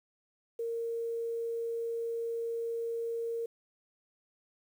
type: tone with quantisation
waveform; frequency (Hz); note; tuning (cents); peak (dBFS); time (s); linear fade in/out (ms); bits
sine; 462.4; A#4; -14; -32; 0.59-3.46; 5; 10
effects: none